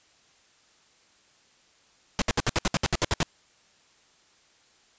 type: noise bursts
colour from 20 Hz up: pink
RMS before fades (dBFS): -23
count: 12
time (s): 2.19-3.23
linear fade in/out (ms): 0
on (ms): 28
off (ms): 64
effects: white hiss -61 dBFS RMS until 4.98 s + resampled to 16000 Hz